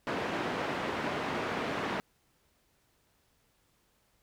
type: band-pass noise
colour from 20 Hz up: pink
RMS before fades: -34 dBFS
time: 0.07-2 s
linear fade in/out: 0 ms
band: 210 to 2200 Hz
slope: 12 dB/octave
effects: pink hiss -71 dBFS RMS until 4.22 s